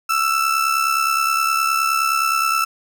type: tone with amplitude modulation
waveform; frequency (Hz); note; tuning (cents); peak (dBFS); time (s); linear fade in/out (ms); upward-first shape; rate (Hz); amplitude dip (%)
35% pulse; 1326; E6; +10; -12; 0.09-2.65; 10; sine; 69.6; 60
effects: none